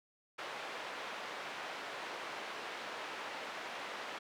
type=band-pass noise; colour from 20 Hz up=pink; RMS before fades=-44 dBFS; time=0.38-4.19 s; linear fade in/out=10 ms; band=570 to 3000 Hz; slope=12 dB/octave; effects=none